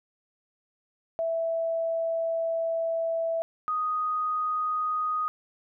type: tone pair in turn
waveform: sine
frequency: 659.3 / 1244.6 Hz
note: E5 / D#6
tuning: 0 / 0 cents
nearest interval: major seventh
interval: 1100 cents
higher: second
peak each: -25 dBFS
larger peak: neither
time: 1.19-3.42 / 3.68-5.28 s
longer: first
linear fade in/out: 0 ms
effects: none

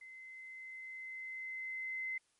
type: tone with level ramp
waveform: sine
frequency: 2058 Hz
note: C7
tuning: 29 cents flat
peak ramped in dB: -50 to -36 dBFS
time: 0.01-2.18 s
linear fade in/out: 5 ms
effects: white hiss -75 dBFS RMS until 2.39 s + MP3 48 kbps

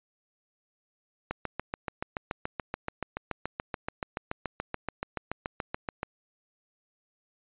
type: click train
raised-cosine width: 0.5 ms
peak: -16 dBFS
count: 34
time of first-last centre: 1.31-6.031 s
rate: 6.99 Hz
effects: resampled to 8000 Hz

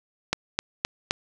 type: click train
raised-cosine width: 0.2 ms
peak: -5 dBFS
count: 4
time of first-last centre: 0.33-1.109 s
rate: 3.85 Hz
effects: none

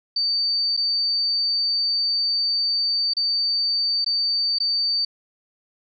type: tone with dropouts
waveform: sine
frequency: 4595 Hz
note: D8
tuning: 39 cents flat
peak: -19 dBFS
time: 0.16-5.05 s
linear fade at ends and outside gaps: 5 ms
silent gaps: 0.767-0.773 / 3.136-3.167 / 4.046-4.062 / 4.586-4.601 s
effects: none

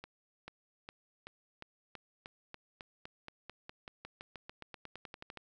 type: accelerating click train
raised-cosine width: 0.3 ms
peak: -29 dBFS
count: 27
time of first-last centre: 0.04-5.373 s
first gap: 440 ms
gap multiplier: 0.93
effects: none

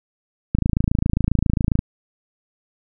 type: click train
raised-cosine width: 5 ms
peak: -5 dBFS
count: 35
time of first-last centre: 0.55-1.791 s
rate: 27.4 Hz
effects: none

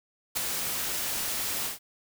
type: noise with ADSR envelope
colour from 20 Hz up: white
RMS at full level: -26 dBFS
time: 0.35-1.79 s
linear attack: 22 ms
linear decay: 6 ms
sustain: -5 dB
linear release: 130 ms
effects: none

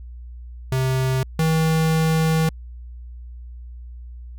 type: tone pair in turn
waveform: square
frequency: 130.8 / 160.12 Hz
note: C3 / D#3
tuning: 0 / +50 cents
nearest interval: major third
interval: 350 cents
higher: second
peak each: -19 / -17 dBFS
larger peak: second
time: 0.72-1.23 / 1.39-2.49 s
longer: second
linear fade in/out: 2 ms
effects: added 60 Hz sine -34 dBFS peak until 4.38 s

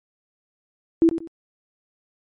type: tone with echo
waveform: sine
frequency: 330 Hz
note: E4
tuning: 2 cents sharp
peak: -11 dBFS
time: 1.02-1.09 s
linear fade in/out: 0 ms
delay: 92 ms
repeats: 2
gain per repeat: -11 dB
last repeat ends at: 1.274 s
effects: MP3 48 kbps

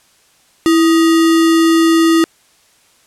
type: tone with sample-and-hold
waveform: sine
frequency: 328.7 Hz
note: E4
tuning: 5 cents flat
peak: -7 dBFS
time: 0.66-2.24 s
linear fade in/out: 0 ms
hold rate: 1575 Hz
effects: white hiss -52 dBFS RMS until 3.06 s + low-pass 10000 Hz 12 dB/octave

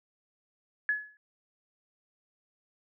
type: tone with exponential decay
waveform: sine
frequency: 1699 Hz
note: G#6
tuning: 39 cents sharp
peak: -22 dBFS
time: 0.89-1.17 s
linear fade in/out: 1 ms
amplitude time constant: 59 ms
effects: none

